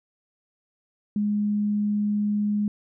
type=tone; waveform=sine; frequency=207.7 Hz; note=G#3; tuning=in tune; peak=-21 dBFS; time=1.16-2.68 s; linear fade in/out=2 ms; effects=none